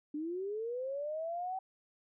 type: linear sweep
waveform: sine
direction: up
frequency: 290 to 768 Hz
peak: -35 dBFS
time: 0.14-1.59 s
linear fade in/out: 5 ms
effects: none